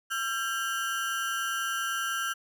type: ring-modulated tone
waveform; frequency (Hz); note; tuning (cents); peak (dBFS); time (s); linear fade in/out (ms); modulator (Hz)
35% pulse; 1476; F#6; -5; -24; 0.1-2.34; 20; 115
effects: none